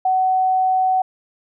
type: tone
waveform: sine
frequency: 750 Hz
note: F#5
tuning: 23 cents sharp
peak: -14 dBFS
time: 0.05-1.02 s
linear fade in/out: 5 ms
effects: none